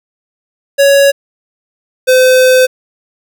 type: tone pair in turn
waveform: square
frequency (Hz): 558 / 512.2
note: C#5 / C5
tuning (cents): +11 / -37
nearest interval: minor second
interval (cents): 148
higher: first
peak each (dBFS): -5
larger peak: neither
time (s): 0.78-1.12 / 2.07-2.67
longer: second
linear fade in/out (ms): 20
effects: none